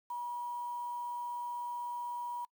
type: tone with quantisation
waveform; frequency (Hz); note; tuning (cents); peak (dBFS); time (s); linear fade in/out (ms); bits
sine; 964; B5; -42; -36; 0.1-2.45; 5; 9
effects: noise-tail reverb RT60 0.1 s tail -25 dB re dry